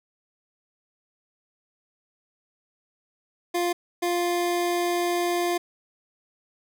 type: tone bursts at uneven times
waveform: 25% pulse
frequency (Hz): 349.6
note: F4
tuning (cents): +2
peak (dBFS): -19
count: 2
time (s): 3.54-3.73 / 4.02-5.58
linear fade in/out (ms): 10
effects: none